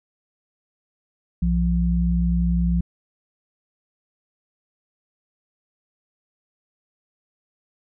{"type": "tone pair together", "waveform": "sine", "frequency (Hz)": [61.3, 173.38], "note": ["B1", "F3"], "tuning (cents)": [-12, -12], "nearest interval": "octave + tritone", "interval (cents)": 1800, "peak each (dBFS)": -20, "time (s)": [1.42, 2.81], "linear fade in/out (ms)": 5, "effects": []}